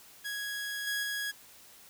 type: tone with level steps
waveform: sawtooth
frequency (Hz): 1661.2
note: G#6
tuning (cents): 0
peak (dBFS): -31 / -27 / -29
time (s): 0.24-1.32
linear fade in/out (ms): 20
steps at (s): 0.87 / 1.03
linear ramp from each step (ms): 2
effects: white hiss -55 dBFS RMS until 1.89 s